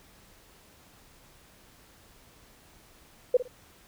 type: tone with echo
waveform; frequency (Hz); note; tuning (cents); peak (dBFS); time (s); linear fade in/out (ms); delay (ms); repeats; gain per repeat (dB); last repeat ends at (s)
sine; 499.4; B4; +19; -16; 3.34-3.37; 5; 55; 2; -13; 3.48
effects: pink hiss -57 dBFS RMS until 3.87 s